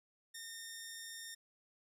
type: tone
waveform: 10% pulse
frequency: 1827 Hz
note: A#6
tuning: 35 cents flat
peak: -37 dBFS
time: 0.34-1.35 s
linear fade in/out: 10 ms
effects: none